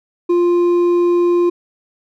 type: tone with hard clipping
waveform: sine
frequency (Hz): 349.2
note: F4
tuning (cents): 0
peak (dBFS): -12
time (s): 0.29-1.5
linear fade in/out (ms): 10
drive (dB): 4
effects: none